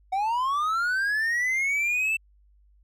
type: linear sweep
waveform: triangle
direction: up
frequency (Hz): 740 to 2672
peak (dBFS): -21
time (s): 0.12-2.17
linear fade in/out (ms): 10
effects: added 50 Hz sine -56 dBFS peak until 2.83 s